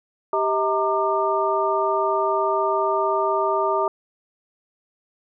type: tone cluster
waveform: sine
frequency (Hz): 392.5 / 638 / 921 / 1194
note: G4 / D#5 / A#5 / D6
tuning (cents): +2 / +43 / -21 / +28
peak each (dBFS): -24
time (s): 0.33-3.88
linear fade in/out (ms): 2
effects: none

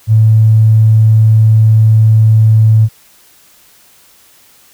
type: tone with tanh clipping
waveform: triangle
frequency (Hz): 110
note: A2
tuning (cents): 0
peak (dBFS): -3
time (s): 0.07-2.89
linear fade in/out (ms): 50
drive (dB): 3
effects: white hiss -45 dBFS RMS until 4.73 s

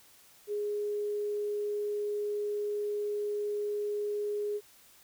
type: tone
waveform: sine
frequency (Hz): 415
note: G#4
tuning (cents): -1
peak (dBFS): -30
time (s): 0.47-4.61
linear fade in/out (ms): 50
effects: white hiss -59 dBFS RMS until 5.03 s

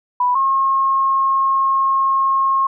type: tone pair in turn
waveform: sine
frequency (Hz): 987.8 / 1078.9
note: B5 / C#6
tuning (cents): 0 / -47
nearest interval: major second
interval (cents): 153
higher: second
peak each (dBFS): -13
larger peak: neither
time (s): 0.2-0.35 / 0.35-2.67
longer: second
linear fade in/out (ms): 5
effects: none

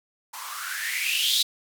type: noise with band-pass filter sweep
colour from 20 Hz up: violet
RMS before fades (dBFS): -27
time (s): 0.33-1.43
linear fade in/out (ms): 10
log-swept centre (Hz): 900 to 4000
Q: 8.2
effects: none

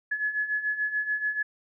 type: beating tone pair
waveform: sine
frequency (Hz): 1699 / 1705.9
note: G#6 / G#6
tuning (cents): +39 / +46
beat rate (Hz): 6.9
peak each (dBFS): -32 / -27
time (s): 0.11-1.43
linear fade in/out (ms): 10
effects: none

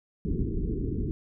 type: low-pass noise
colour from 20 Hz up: pink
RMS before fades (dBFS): -29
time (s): 0.25-1.11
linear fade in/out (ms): 0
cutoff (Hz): 430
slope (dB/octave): 96
effects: none

